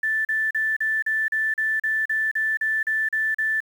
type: tone bursts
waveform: sine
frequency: 1760 Hz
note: A6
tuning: in tune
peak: -20 dBFS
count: 14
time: 0.03-3.604 s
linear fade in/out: 5 ms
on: 220 ms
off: 38 ms
effects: 8-bit